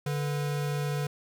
square tone pair together, 145.13 / 490 Hz, D3 / B4, -20 / -14 cents, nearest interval octave + major sixth, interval 2106 cents, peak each -29 / -39 dBFS, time 0.06-1.07 s, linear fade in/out 5 ms, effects none

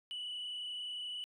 sine tone with frequency modulation, 2960 Hz, F#7, in tune, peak -37 dBFS, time 0.11-1.24 s, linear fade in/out 0 ms, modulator 31.4 Hz, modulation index 1.9, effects tanh soft clip ceiling -37 dBFS

